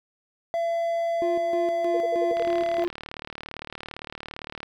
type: tone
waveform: triangle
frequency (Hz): 674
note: E5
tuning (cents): +38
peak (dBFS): -21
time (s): 0.54-2.84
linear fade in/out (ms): 0
type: tone with tremolo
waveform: triangle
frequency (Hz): 349.2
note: F4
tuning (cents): 0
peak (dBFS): -23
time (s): 1.22-2.88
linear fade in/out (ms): 0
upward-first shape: square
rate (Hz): 3.2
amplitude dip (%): 70
type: tone bursts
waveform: sine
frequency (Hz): 477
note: A#4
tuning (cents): +40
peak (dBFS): -25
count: 6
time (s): 1.94-2.426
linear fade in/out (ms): 5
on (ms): 31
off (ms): 60
type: click train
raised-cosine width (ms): 0.3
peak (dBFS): -19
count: 86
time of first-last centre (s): 2.37-4.631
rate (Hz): 37.6
effects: none